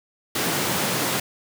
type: high-pass noise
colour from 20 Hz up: pink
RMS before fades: -24 dBFS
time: 0.35-1.2 s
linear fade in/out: 5 ms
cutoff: 130 Hz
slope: 24 dB/octave
effects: none